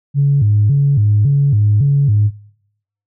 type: tone with vibrato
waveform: sine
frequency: 121.4 Hz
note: B2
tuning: 29 cents flat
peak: -8 dBFS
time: 0.14-2.31 s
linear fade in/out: 50 ms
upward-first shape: square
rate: 1.8 Hz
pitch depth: 260 cents each way
effects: noise-tail reverb RT60 0.8 s tail -25 dB re dry + tanh soft clip ceiling -4 dBFS